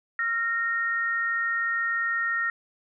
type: tone pair together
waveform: sine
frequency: 1371.4 / 1853 Hz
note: F6 / A#6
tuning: -32 / -11 cents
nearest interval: perfect fourth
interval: 521 cents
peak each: -29 / -25 dBFS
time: 0.19-2.5 s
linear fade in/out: 2 ms
effects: none